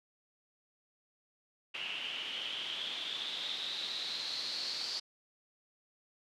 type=noise with low-pass filter sweep; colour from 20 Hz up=white; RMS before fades=-39 dBFS; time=1.74-5 s; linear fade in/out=10 ms; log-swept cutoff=2800 to 4600 Hz; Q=8.4; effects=high-pass 200 Hz 12 dB/octave